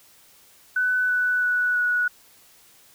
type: tone with pitch steps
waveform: sine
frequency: 1499 / 1487.8 / 1476.7 / 1465.6 Hz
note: F#6 / F#6 / F#6 / F#6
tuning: +22 / +9 / -4 / -17 cents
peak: -19 dBFS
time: 0.76-2.08 s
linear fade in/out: 5 ms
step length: 330 ms
effects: white hiss -54 dBFS RMS until 2.94 s